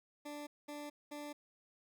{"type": "tone bursts", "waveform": "20% pulse", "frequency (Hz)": 293.7, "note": "D4", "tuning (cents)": 0, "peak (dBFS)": -39, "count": 3, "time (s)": [0.25, 1.33], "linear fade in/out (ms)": 10, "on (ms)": 220, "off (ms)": 210, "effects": []}